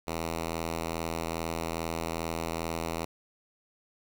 5% pulse tone, 82.41 Hz, E2, in tune, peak -20 dBFS, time 0.07-3.05 s, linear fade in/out 5 ms, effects 10-bit

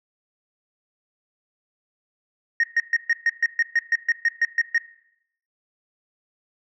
sine tone bursts, 1858 Hz, A#6, 6 cents flat, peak -14 dBFS, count 14, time 2.6-4.78 s, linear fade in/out 2 ms, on 35 ms, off 130 ms, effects noise-tail reverb RT60 0.7 s tail -18 dB re dry + tanh soft clip ceiling -14 dBFS

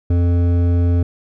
sine tone with hard clipping, 87 Hz, F2, 6 cents flat, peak -14 dBFS, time 0.1-1.03 s, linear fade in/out 5 ms, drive 11 dB, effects none

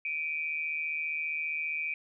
sine tone pair together, 2325 / 2480 Hz, D7 / D#7, -18 / -6 cents, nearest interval minor second, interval 112 cents, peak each -33 / -34 dBFS, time 0.05-1.94 s, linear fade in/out 2 ms, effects none

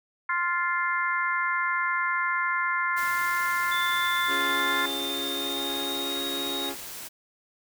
harmonic tone, 349.2 Hz, F4, in tune, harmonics 3 / 4 / 5 / 6, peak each -28 / -29 / -30 / -31 dBFS, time 0.29-4.86 s, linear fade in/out 5 ms
white noise, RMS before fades -39 dBFS, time 2.96-7.09 s, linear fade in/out 20 ms
sine tone with pitch glide, 3520 to 3751 Hz, A7 to A#7, 0 to +10 cents, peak -30 dBFS, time 3.71-6.7 s, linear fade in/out 10 ms, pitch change +110 cents, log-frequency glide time 4.4-6.24 s
sawtooth chord, Db major, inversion none, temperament equal, 277.2 / 349.2 / 415.3 Hz, Db4 / F4 / Ab4, 0 / 0 / 0 cents, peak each -31 / -33 / -34 dBFS, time 4.27-6.76 s, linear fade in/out 50 ms
effects none

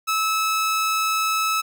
sawtooth tone, 1300 Hz, E6, 24 cents flat, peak -16 dBFS, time 0.07-1.62 s, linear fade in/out 20 ms, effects none

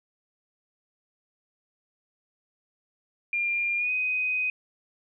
sine tone with pitch glide, 2399 to 2505 Hz, D7 to D#7, +36 to +11 cents, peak -24 dBFS, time 3.33-4.5 s, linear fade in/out 2 ms, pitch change +75 cents, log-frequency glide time 3.77-3.91 s, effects none

